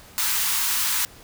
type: high-pass noise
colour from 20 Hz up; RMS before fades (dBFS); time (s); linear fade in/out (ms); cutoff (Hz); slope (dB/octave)
white; -23; 0.18-1.05; 0; 850; 96
effects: pink hiss -47 dBFS RMS until 1.23 s